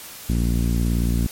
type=tone with low-pass filter; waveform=sawtooth; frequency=58.27 Hz; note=A#1; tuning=in tune; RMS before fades=-20 dBFS; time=0.29-1.27 s; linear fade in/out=5 ms; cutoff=240 Hz; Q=1.9; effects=white hiss -38 dBFS RMS until 1.31 s + MP3 64 kbps